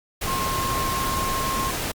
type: tone in noise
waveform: sine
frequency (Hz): 1067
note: C6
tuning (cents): +34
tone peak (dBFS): -25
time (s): 0.27-1.71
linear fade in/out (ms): 10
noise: pink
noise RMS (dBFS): -27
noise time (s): 0.21-1.92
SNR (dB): -1
effects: Opus 48 kbps